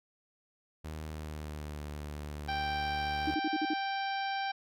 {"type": "tone with pitch glide", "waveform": "sawtooth", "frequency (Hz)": [77.78, 74.22], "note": ["D#2", "D2"], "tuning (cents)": [0, 19], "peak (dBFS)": -35, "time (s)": [0.84, 3.35], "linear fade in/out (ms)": 10, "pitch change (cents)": -81, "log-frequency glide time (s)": [1.04, 1.82]}
{"type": "harmonic tone", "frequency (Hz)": 784, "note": "G5", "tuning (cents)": 0, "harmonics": [1, 2, 3, 4, 5, 6, 7], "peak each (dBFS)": [-33, -39, -43, -45, -47, -49, -50], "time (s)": [2.48, 4.52], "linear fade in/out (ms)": 10}
{"type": "tone bursts", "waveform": "sine", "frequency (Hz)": 309.8, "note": "D#4", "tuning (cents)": -7, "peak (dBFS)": -29, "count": 6, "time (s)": [3.27, 3.738], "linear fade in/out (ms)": 5, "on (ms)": 38, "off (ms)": 48}
{"effects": []}